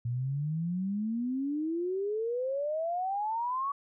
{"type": "exponential sweep", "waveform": "sine", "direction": "up", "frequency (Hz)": [116.54, 1138], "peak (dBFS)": -29, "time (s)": [0.05, 3.72], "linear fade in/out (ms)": 5, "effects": []}